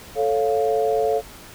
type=chord; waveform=sine; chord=A augmented; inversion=none; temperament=equal; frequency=440 / 554.4 / 698.5 Hz; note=A4 / C#5 / E#5; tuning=0 / 0 / 0 cents; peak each=-20 / -24 / -23 dBFS; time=0.15-1.22 s; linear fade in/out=50 ms; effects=pink hiss -42 dBFS RMS until 1.54 s